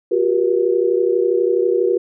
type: tone cluster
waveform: sine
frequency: 358.8 / 391 / 477.1 Hz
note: F4 / G4 / A#4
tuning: +47 / -4 / +40 cents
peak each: -18 dBFS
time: 0.11-1.98 s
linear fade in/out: 10 ms
effects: none